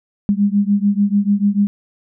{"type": "beating tone pair", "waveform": "sine", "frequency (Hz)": [200, 206.8], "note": ["G3", "G#3"], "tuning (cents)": [35, -7], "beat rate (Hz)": 6.8, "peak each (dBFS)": [-15, -16], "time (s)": [0.29, 1.67], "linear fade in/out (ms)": 0, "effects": []}